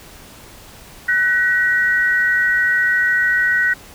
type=tone pair together; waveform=sine; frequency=1497.7 / 1905 Hz; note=F#6 / A#6; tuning=+21 / +37 cents; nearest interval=major third; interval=416 cents; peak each=-16 dBFS; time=1.08-3.74 s; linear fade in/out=10 ms; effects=pink hiss -41 dBFS RMS until 3.94 s